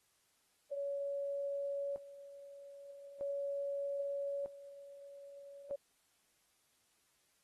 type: tone with tremolo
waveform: sine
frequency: 562 Hz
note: C#5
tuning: 24 cents sharp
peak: -36 dBFS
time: 0.71-5.76 s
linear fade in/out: 10 ms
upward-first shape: square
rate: 0.4 Hz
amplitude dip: 80%
effects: white hiss -75 dBFS RMS until 7.43 s + AAC 32 kbps